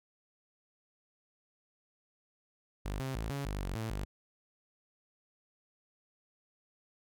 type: tone with pitch steps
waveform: sawtooth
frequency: 50 / 132.8 / 54.6 / 139.9 / 49.93 / 46.67 / 111.3 / 50.1 Hz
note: G1 / C3 / A1 / C#3 / G1 / F#1 / A2 / G1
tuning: +35 / +26 / -13 / +16 / +33 / +16 / +20 / +38 cents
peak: -31 dBFS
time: 2.85-4.05 s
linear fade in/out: 10 ms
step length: 150 ms
effects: none